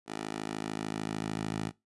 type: tone with high-pass filter sweep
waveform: 10% pulse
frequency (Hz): 53.4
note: G#1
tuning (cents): +49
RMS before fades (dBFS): -36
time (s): 0.06-1.72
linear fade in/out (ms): 50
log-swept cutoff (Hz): 350 to 140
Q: 0.96
effects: noise-tail reverb RT60 0.2 s tail -20 dB re dry + resampled to 24000 Hz